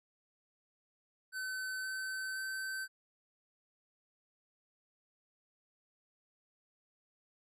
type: tone with pitch steps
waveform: square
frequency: 1523 / 1532.7 / 1542.5 Hz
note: F#6 / G6 / G6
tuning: +50 / -39 / -28 cents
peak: -38 dBFS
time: 1.32-2.88 s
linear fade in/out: 50 ms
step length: 520 ms
effects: resampled to 32000 Hz